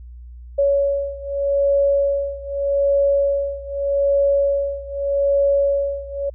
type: beating tone pair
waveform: sine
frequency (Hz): 560 / 560.82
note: C#5 / C#5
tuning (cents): +18 / +20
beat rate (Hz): 0.82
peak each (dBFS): -18 / -20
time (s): 0.58-6.3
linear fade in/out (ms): 10
effects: added 60 Hz sine -35 dBFS peak until 6.34 s